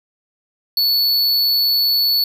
square tone, 4435 Hz, C#8, in tune, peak -14 dBFS, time 0.77-2.24 s, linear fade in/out 2 ms, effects 9-bit

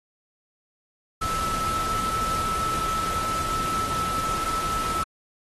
sine tone in noise, 1312 Hz, E6, 9 cents flat, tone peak -25 dBFS, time 1.21-5.04 s, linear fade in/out 10 ms, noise pink, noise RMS -32 dBFS, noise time 1.21-5.04 s, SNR +4 dB, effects AAC 32 kbps

